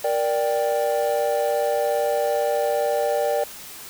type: chord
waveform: triangle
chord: G minor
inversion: first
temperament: just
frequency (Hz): 470.4 / 588 / 784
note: Bb4 / D5 / G5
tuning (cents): +16 / +2 / 0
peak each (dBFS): -23 / -20 / -24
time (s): 0.04-3.44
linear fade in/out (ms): 5
effects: white hiss -39 dBFS RMS until 3.89 s